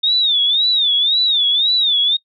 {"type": "tone with vibrato", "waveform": "sine", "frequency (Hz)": 3640, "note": "A#7", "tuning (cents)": -42, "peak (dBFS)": -12, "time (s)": [0.03, 2.17], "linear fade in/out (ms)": 10, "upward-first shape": "sine", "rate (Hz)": 1.9, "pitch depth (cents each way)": 150, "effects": ["noise-tail reverb RT60 0.1 s tail -24 dB re dry"]}